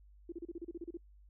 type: tone bursts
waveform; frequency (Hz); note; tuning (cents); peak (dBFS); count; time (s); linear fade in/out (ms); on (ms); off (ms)
sine; 339.9; F4; -47; -39; 11; 0.29-0.972; 5; 32; 33
effects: noise-tail reverb RT60 0.1 s tail -26 dB re dry + added 50 Hz sine -57 dBFS peak until 1.29 s